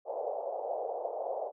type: band-pass noise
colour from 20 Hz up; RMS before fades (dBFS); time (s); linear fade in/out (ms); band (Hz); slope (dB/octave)
pink; -36; 0.05-1.52; 50; 480 to 770; 48
effects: none